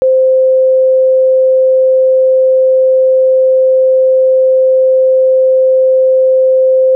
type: tone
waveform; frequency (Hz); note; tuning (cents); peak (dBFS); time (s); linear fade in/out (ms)
sine; 521; C5; -7; -5; 0.02-6.95; 0
effects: none